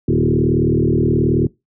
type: tone with frequency modulation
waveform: sine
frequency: 241.6 Hz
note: B3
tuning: 38 cents flat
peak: -12 dBFS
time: 0.08-1.47 s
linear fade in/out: 5 ms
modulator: 38.8 Hz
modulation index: 4
effects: noise-tail reverb RT60 0.2 s tail -21 dB re dry